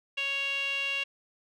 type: tone with band-pass filter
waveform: sawtooth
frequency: 554.4 Hz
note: C#5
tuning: in tune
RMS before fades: -31 dBFS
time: 0.17-1.04 s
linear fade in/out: 10 ms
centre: 2800 Hz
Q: 7.2
effects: none